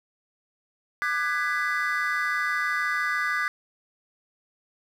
triangle chord, G# half-diminished seventh, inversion second, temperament just, 1196.1 / 1495.1 / 1661.2 / 1993.5 Hz, D6 / F#6 / G#6 / B6, +31 / +18 / 0 / +16 cents, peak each -27 dBFS, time 1.02-3.48 s, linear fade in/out 0 ms, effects tanh soft clip ceiling -16 dBFS + 9-bit

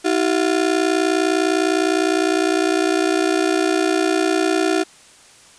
35% pulse ring-modulated tone, 349.2 Hz, F4, in tune, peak -11 dBFS, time 0.04-4.84 s, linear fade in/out 20 ms, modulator 29.9 Hz, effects white hiss -47 dBFS RMS until 5.58 s + resampled to 22050 Hz

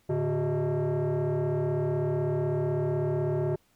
sine tone with frequency modulation, 110 Hz, A2, in tune, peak -22 dBFS, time 0.09-3.56 s, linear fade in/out 10 ms, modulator 256 Hz, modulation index 1.8, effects tanh soft clip ceiling -24 dBFS + pink hiss -67 dBFS RMS until 3.75 s

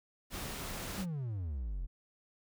pink noise, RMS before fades -41 dBFS, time 0.3-1.06 s, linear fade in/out 50 ms
triangle exponential sweep, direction down, 207.7 to 38.89 Hz, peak -33 dBFS, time 0.97-1.87 s, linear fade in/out 20 ms
effects none

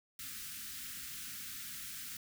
white band-stop noise, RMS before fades -45 dBFS, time 0.19-2.17 s, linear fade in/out 2 ms, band 290 to 1300 Hz, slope 48 dB/octave, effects none

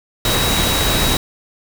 sine tone in noise, 3837 Hz, A#7, 49 cents sharp, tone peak -21 dBFS, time 0.25-1.17 s, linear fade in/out 2 ms, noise pink, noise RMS -17 dBFS, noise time 0.25-1.17 s, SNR -7 dB, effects none

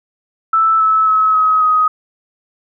sine tone with pitch steps, 1318.5 / 1302.6 / 1286.9 / 1271.4 / 1256.1 Hz, E6 / E6 / E6 / D#6 / D#6, 0 / -21 / -42 / +37 / +16 cents, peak -9 dBFS, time 0.53-1.88 s, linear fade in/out 5 ms, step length 270 ms, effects none

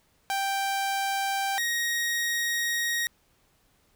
sawtooth tone pair in turn, 785 / 1879.5 Hz, G5 / A#6, +2 / +14 cents, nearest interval octave + minor third, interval 1512 cents, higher second, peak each -22 dBFS, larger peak neither, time 0.3-1.58 / 1.58-3.07 s, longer second, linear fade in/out 0 ms, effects pink hiss -66 dBFS RMS until 3.95 s

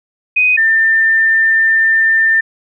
sine tone pair in turn, 2500 / 1794 Hz, D#7 / A6, +8 / +33 cents, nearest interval tritone, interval 575 cents, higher first, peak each -8 dBFS, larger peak neither, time 0.36-0.57 / 0.57-2.41 s, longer second, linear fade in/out 10 ms, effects none

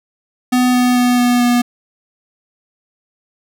square tone with pitch steps, 250 / 248.1 / 246.3 / 244.4 / 242.6 Hz, B3 / B3 / B3 / B3 / B3, +21 / +8 / -5 / -18 / -31 cents, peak -11 dBFS, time 0.52-1.62 s, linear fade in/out 10 ms, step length 220 ms, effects none

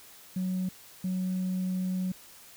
sine tone bursts at uneven times, 185 Hz, F#3, in tune, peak -26 dBFS, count 2, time 0.36-0.69 / 1.04-2.12 s, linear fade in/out 5 ms, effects tanh soft clip ceiling -25 dBFS + white hiss -52 dBFS RMS until 2.56 s

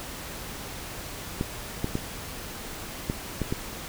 clicks, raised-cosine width 3 ms, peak -13 dBFS, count 6, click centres 1.411 / 1.844 / 1.954 / 3.099 / 3.417 / 3.525 s, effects pink hiss -38 dBFS RMS until 3.88 s

